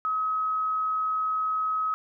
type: tone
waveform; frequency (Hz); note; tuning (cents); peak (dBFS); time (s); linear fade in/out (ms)
sine; 1275; D#6; +42; -24; 0.05-1.94; 0
effects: none

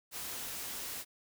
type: noise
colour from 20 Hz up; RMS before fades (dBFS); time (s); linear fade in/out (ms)
white; -41; 0.11-1.05; 50
effects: none

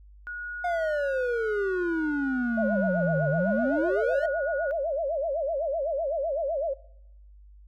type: tone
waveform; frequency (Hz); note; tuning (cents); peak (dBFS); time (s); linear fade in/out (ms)
sine; 1451; F#6; -34; -33; 0.27-4.71; 0
type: exponential two-way sweep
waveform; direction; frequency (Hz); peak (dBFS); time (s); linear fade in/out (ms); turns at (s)
triangle; down then up; 717 to 146.83 to 634; -23; 0.64-4.26; 5; 3.29
type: tone with vibrato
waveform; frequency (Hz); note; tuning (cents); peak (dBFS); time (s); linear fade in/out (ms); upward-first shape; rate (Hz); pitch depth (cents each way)
sine; 603; D5; +46; -25; 2.57-6.74; 10; sine; 7.9; 210
effects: noise-tail reverb RT60 0.8 s tail -22 dB re dry + added 50 Hz sine -48 dBFS peak until 7.67 s

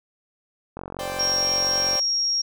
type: click train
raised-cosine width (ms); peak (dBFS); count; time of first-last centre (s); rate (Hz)
1; -19; 55; 0.77-1.954; 45.6
type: chord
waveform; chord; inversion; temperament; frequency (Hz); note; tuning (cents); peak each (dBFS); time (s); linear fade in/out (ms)
sawtooth; C suspended second; none; equal; 523.3 / 587.3 / 784; C5 / D5 / G5; 0 / 0 / 0; -29; 0.99-2; 5
type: tone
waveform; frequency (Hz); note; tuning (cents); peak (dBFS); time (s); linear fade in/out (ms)
sine; 5588; F8; 0; -20; 1.19-2.42; 10
effects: none

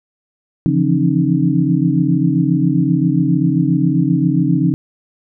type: tone cluster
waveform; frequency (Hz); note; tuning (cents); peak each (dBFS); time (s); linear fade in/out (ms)
sine; 140.8 / 166.6 / 174.1 / 268.3 / 306; C#3 / E3 / F3 / C4 / D#4; +27 / +19 / -5 / +44 / -29; -18; 0.66-4.74; 0
effects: none

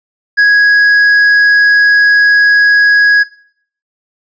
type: tone with tanh clipping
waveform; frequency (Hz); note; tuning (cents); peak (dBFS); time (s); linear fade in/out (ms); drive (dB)
sine; 1661.2; G#6; 0; -5; 0.37-3.24; 20; 6
effects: noise-tail reverb RT60 0.6 s tail -20 dB re dry + resampled to 16000 Hz

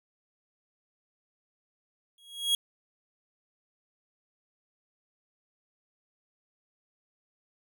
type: tone with exponential growth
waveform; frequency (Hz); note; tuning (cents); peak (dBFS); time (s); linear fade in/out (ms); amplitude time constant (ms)
45% pulse; 3300; G#7; -12; -20; 2.18-2.55; 2; 80
effects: none

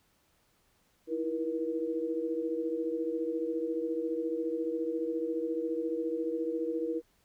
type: tone cluster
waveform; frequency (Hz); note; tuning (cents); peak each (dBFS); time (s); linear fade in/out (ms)
sine; 319.5 / 333.9 / 478.3; D#4 / E4 / A#4; +46 / +22 / +44; -36 / -35 / -33; 1.07-7.02; 50
effects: pink hiss -70 dBFS RMS until 7.24 s

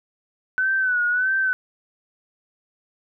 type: tone with vibrato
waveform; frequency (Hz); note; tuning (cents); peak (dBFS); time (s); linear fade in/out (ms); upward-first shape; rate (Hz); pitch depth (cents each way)
sine; 1500; F#6; +23; -18; 0.58-1.53; 0; sine; 1.6; 69
effects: none

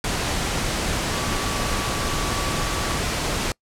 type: tone in noise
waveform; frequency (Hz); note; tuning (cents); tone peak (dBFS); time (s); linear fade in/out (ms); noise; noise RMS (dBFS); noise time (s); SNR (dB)
sine; 1146; D6; -43; -32; 1.11-2.98; 2; pink; -24; 0.04-3.52; -11
effects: noise-tail reverb RT60 0.1 s tail -25 dB re dry + low-pass 9000 Hz 12 dB/octave

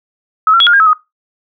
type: tone with pitch steps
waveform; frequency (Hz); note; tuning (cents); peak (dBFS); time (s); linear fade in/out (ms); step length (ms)
sine; 1285 / 1360 / 3344 / 1418 / 1615 / 1296 / 1250; E6 / F6 / G#7 / F6 / G#6 / E6 / D#6; -45 / -46 / +11 / +26 / -49 / -30 / +8; -5; 0.47-0.932; 2; 66
effects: noise-tail reverb RT60 0.2 s tail -20 dB re dry

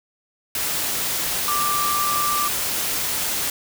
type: tone in noise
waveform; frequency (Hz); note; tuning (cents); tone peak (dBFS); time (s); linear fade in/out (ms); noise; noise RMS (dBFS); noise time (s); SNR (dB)
sine; 1178; D6; +5; -21; 1.48-2.48; 2; white; -24; 0.55-3.5; 0
effects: none

